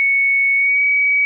sine tone with pitch glide, 2217 to 2269 Hz, C#7 to C#7, 0 to +40 cents, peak -12 dBFS, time 0-1.25 s, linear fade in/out 0 ms, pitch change +40 cents, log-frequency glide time 0.55-0.82 s, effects none

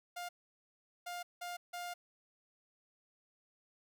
sawtooth tone bursts at uneven times, 705 Hz, F5, 16 cents sharp, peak -37 dBFS, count 4, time 0.16-0.29 / 1.06-1.23 / 1.41-1.57 / 1.73-1.94 s, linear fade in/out 10 ms, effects none

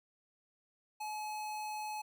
square tone, 852 Hz, G#5, 44 cents sharp, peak -39 dBFS, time 1-2.02 s, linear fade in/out 10 ms, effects none

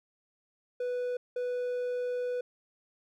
triangle tone pair in turn, 493.9 / 493.9 Hz, B4 / B4, 0 / 0 cents, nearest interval unison, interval 0 cents, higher neither, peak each -28 dBFS, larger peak neither, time 0.8-1.17 / 1.36-2.41 s, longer second, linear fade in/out 5 ms, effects none

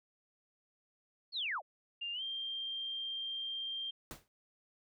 sine linear sweep, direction down, 4500 to 491.1 Hz, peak -34 dBFS, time 1.32-1.62 s, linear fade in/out 50 ms
sine tone with pitch glide, 2800 to 3179 Hz, F7 to G7, +4 to +24 cents, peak -37 dBFS, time 2.01-3.91 s, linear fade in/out 10 ms, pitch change +220 cents, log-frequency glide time 2.13-2.22 s
pink noise with exponential decay, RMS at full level -43 dBFS, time 4.11-4.28 s, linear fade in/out 0 ms, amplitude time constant 35 ms
effects none

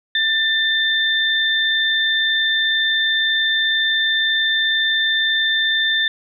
sine tone pair together, 1783 / 3569 Hz, A6 / A7, +22 / +24 cents, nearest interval octave, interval 1202 cents, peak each -18 dBFS, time 0.15-6.08 s, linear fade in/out 2 ms, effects 9-bit

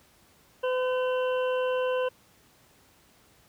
harmonic tone with a mistuned harmonic, 508 Hz, B4, 49 cents sharp, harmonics 1 / 2 / 3 / 5 / 6, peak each -25 / -34 / -38 / -41 / -43 dBFS, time 0.63-2.09 s, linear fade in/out 10 ms, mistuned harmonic 5, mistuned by +120 cents, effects pink hiss -60 dBFS RMS until 3.48 s + high-pass 60 Hz 12 dB/octave

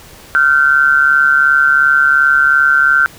sine tone pair together, 1390.2 / 1533 Hz, F6 / G6, -8 / -39 cents, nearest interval major second, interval 169 cents, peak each -10 dBFS, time 0.35-3.06 s, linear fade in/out 0 ms, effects pink hiss -38 dBFS RMS until 3.18 s

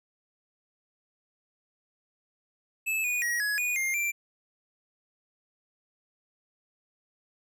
square tone with pitch steps, 2612 / 2461 / 1901 / 1681 / 2459 / 2117 / 2355 Hz, E7 / D#7 / A#6 / G#6 / D#7 / C7 / D7, -17 / -20 / +33 / +20 / -21 / +20 / +4 cents, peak -27 dBFS, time 2.86-4.12 s, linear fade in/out 20 ms, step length 180 ms, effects none

